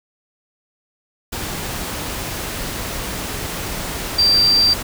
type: tone in noise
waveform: sine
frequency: 4699 Hz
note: D8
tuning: in tune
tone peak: -11 dBFS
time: 4.18-4.74 s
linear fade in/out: 10 ms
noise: pink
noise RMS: -26 dBFS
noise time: 1.32-4.83 s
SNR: +12 dB
effects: none

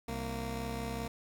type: tone pair together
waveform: 15% pulse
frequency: 65.09 / 231.1 Hz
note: C2 / A#3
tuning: -8 / -15 cents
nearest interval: octave + minor seventh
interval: 2193 cents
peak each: -32 / -32 dBFS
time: 0.08-1.08 s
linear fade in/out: 5 ms
effects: 11-bit

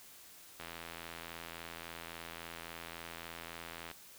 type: click train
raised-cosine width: 0.3 ms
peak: -28 dBFS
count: 278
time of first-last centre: 0.6-3.913 s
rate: 83.6 Hz
effects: white hiss -56 dBFS RMS until 4.18 s

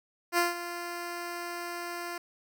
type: tone with ADSR envelope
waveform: 10% pulse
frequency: 347.1 Hz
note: F4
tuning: 11 cents flat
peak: -14 dBFS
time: 0.32-2.18 s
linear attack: 58 ms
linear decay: 160 ms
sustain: -13 dB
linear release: 4 ms
effects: none

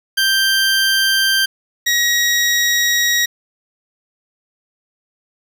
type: tone pair in turn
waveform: 20% pulse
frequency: 1575 / 1900 Hz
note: G6 / A#6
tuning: +8 / +33 cents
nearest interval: minor third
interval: 325 cents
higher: second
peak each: -8 dBFS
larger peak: neither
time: 0.17-1.46 / 1.86-3.26 s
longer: second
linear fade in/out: 10 ms
effects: 7-bit

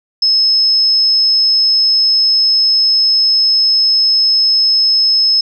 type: tone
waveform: sine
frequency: 5190 Hz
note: E8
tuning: 28 cents flat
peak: -8 dBFS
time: 0.22-5.41 s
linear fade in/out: 5 ms
effects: none

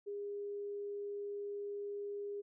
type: tone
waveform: sine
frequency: 406.9 Hz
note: G#4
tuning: 35 cents flat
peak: -39 dBFS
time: 0.06-2.42 s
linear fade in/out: 20 ms
effects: none

